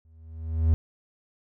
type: tone with exponential growth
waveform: triangle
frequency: 80.5 Hz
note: E2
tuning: 41 cents flat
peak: -13 dBFS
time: 0.05-0.74 s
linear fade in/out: 0 ms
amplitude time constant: 150 ms
effects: none